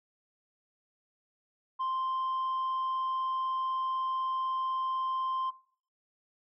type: tone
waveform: sine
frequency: 1046 Hz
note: C6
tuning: 1 cent flat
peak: -27 dBFS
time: 1.79-5.51 s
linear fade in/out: 20 ms
effects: noise-tail reverb RT60 0.5 s tail -18 dB re dry + tanh soft clip ceiling -28 dBFS